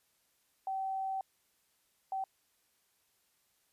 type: tone bursts at uneven times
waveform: sine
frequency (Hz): 769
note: G5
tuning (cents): -33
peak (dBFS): -33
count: 2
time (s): 0.67-1.21 / 2.12-2.24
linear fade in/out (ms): 2
effects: white hiss -74 dBFS RMS until 3.72 s + resampled to 32000 Hz